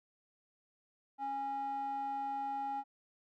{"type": "tone with band-pass filter", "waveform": "square", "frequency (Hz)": 274.2, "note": "C#4", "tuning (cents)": -19, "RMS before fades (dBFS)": -38, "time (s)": [1.18, 2.84], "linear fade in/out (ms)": 50, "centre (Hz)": 850, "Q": 5.6, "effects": []}